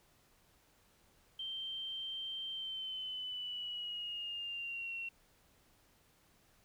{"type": "tone with pitch glide", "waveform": "sine", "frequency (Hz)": [3136, 2730], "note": ["G7", "F7"], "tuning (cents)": [0, -40], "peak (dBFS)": -39, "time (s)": [1.39, 5.09], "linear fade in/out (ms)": 5, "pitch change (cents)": -240, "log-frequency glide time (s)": [2.51, 4.94], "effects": ["pink hiss -69 dBFS RMS until 6.64 s"]}